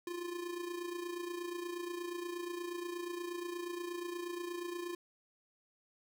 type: tone with amplitude modulation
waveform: square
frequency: 349.2 Hz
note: F4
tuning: in tune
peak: -37 dBFS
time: 0.07-4.95 s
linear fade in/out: 2 ms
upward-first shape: sine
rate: 28.4 Hz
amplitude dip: 60%
effects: none